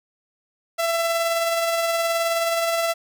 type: tone with tremolo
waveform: sawtooth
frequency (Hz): 669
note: E5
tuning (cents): +25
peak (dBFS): -15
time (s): 0.78-2.94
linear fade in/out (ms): 20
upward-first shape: sine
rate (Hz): 19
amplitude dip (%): 30
effects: none